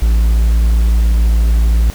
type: tone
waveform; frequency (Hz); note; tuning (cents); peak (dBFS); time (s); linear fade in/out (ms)
triangle; 56.3; A1; +40; -6; 0.02-1.9; 0
effects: pink hiss -33 dBFS RMS until 1.94 s